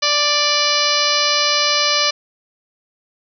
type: harmonic tone with a mistuned harmonic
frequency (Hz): 587.3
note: D5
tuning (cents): 0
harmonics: 1 / 2 / 3 / 4 / 5 / 6 / 7 / 8 / 9 / 10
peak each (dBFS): -24 / -22 / -26 / -23 / -23 / -27 / -21 / -21 / -24 / -26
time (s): 0.02-2.11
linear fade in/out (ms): 10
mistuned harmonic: 8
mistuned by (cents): +28
effects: none